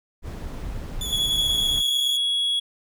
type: noise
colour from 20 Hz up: brown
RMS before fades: -32 dBFS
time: 0.22-1.83 s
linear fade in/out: 50 ms
type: tone with vibrato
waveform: sawtooth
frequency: 3431 Hz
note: A7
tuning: 44 cents flat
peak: -25 dBFS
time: 1.01-2.17 s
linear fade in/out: 2 ms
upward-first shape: square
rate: 10 Hz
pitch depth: 26 cents each way
type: tone with pitch glide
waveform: triangle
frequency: 3372 to 3343 Hz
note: G#7 to G#7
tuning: +26 to +11 cents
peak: -19 dBFS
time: 1.12-2.6 s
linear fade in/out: 10 ms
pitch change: -15 cents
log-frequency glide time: 1.28-1.82 s
effects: none